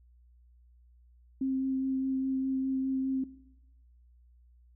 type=tone with vibrato; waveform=sine; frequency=264.9 Hz; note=C4; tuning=22 cents sharp; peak=-27 dBFS; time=1.41-3.24 s; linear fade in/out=5 ms; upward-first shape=sine; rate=4.9 Hz; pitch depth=10 cents each way; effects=noise-tail reverb RT60 0.9 s tail -18 dB re dry + added 60 Hz sine -57 dBFS peak until 4.75 s